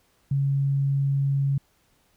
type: tone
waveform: sine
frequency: 138.59 Hz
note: C#3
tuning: in tune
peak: -20 dBFS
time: 0.31-1.58 s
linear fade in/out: 5 ms
effects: pink hiss -65 dBFS RMS until 2.16 s